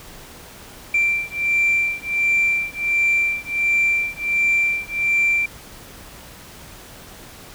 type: beating tone pair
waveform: sine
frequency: 2353 / 2354.4 Hz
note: D7 / D7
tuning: +3 / +4 cents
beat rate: 1.4 Hz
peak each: -19 dBFS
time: 0.94-5.46 s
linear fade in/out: 5 ms
effects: tanh soft clip ceiling -11 dBFS + pink hiss -41 dBFS RMS until 7.54 s